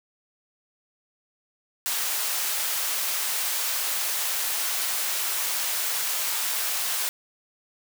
white high-pass noise, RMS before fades -27 dBFS, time 1.86-7.09 s, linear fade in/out 0 ms, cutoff 680 Hz, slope 12 dB/octave, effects none

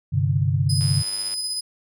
sine chord, G suspended fourth, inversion none, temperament just, 98 / 130.67 / 147 Hz, G2 / C3 / D3, 0 / -2 / +2 cents, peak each -22 dBFS, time 0.12-1.03 s, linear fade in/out 20 ms
30% pulse tone with tremolo, 5010 Hz, D#8, 11 cents sharp, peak -20 dBFS, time 0.69-1.61 s, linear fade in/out 10 ms, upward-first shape square, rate 16 Hz, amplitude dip 25%
click train, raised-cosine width 0.2 ms, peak -23 dBFS, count 53, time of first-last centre 0.81-1.338 s, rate 98.4 Hz
effects none

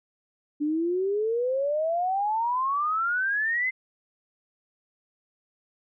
sine exponential sweep, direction up, 290 to 2087 Hz, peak -23 dBFS, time 0.6-3.71 s, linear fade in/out 20 ms, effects none

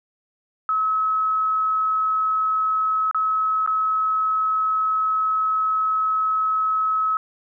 sine tone with dropouts, 1287 Hz, E6, 42 cents flat, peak -18 dBFS, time 0.69-7.17 s, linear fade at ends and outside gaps 1 ms, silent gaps 3.112-3.146 / 3.663-3.675 s, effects none

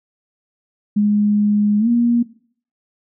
sine tone with pitch glide, 207.7 to 237.2 Hz, G#3 to A#3, 0 to +30 cents, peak -12 dBFS, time 0.96-2.23 s, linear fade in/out 10 ms, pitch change +230 cents, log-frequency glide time 1.79-1.88 s, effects noise-tail reverb RT60 0.5 s tail -17 dB re dry

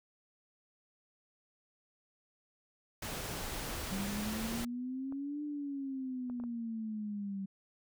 pink noise, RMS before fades -40 dBFS, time 3.02-4.65 s, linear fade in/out 5 ms
sine exponential two-way sweep, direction up then down, 192.4 to 297.9 to 192.4 Hz, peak -36 dBFS, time 3.91-7.46 s, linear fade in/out 10 ms, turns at 5.43 s
clicks, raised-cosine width 1 ms, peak -37 dBFS, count 4, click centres 5.124 / 6.299 / 6.4 / 6.438 s
effects none

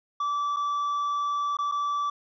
triangle tone with dropouts, 1159 Hz, D6, 23 cents flat, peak -23 dBFS, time 0.2-2.1 s, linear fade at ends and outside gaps 5 ms, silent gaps 0.563-0.567 / 1.57-1.587 / 1.715-1.72 s, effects resampled to 16000 Hz

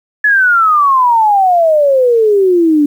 sine exponential sweep, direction down, 1724 to 286.1 Hz, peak -6 dBFS, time 0.24-2.86 s, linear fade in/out 5 ms, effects 7-bit

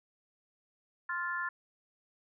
sine chord, F major, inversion second, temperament just, 1047.7 / 1396.9 / 1746.1 Hz, C6 / F6 / A6, +2 / 0 / -14 cents, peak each -38 / -37 / -36 dBFS, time 1.09-1.49 s, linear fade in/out 5 ms, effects none

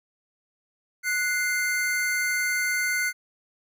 square tone pair together, 1474.9 / 2093 Hz, F#6 / C7, -6 / 0 cents, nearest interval tritone, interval 606 cents, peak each -28 / -26 dBFS, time 1.03-3.13 s, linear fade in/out 50 ms, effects none

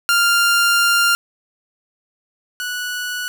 sawtooth tone pair in turn, 1396 / 1473.3 Hz, F6 / F#6, -1 / -8 cents, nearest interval minor second, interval 93 cents, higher second, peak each -9 / -19 dBFS, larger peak first, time 0.09-1.15 / 2.6-3.28 s, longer first, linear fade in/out 0 ms, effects none

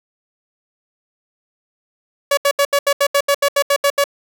sawtooth tone bursts, 566 Hz, C#5, 36 cents sharp, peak -8 dBFS, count 13, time 2.31-4.041 s, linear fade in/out 5 ms, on 63 ms, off 76 ms, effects none

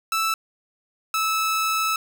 sawtooth tone pair in turn, 1318.5 / 1306.4 Hz, E6 / E6, 0 / -16 cents, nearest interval unison, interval 16 cents, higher first, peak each -17 dBFS, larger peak neither, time 0.12-0.34 / 1.14-1.96 s, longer second, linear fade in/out 2 ms, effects none

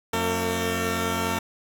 10% pulse tone cluster, 89.6 / 226.5 / 453.3 Hz, F2 / A#3 / A#4, +45 / -50 / -48 cents, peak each -20 dBFS, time 0.13-1.39 s, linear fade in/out 5 ms, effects none

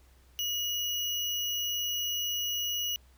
sine tone with sample-and-hold, 2901 Hz, F#7, 35 cents flat, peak -29 dBFS, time 0.39-2.96 s, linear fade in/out 0 ms, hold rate 8820 Hz, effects added 64 Hz sine -57 dBFS peak until 3.17 s + pink hiss -65 dBFS RMS until 3.17 s

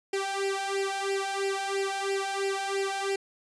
sawtooth tone with flanger, 392 Hz, G4, in tune, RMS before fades -30 dBFS, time 0.13-3.16 s, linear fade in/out 5 ms, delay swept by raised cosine 0.39 to 1.36 ms, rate 3 Hz, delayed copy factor +0.85, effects resampled to 22050 Hz

